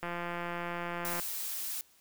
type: click train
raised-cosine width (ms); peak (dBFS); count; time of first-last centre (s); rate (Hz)
0.5; -22; 203; 0.03-1.198; 173
type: noise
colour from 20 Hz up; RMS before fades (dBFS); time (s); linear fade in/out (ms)
blue; -37; 1.05-1.81; 0
effects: white hiss -64 dBFS RMS until 2 s